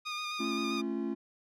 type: tone with vibrato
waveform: 15% pulse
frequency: 1224 Hz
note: D#6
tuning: 29 cents flat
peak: -28 dBFS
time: 0.05-0.82 s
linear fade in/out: 20 ms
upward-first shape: square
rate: 7.6 Hz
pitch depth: 16 cents each way
type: chord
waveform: triangle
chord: A augmented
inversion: none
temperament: just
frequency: 220 / 275 / 343.8 Hz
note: A3 / C#4 / E#4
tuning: 0 / -14 / -27 cents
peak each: -34 dBFS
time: 0.39-1.15 s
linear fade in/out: 20 ms
effects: low-pass 7000 Hz 12 dB/octave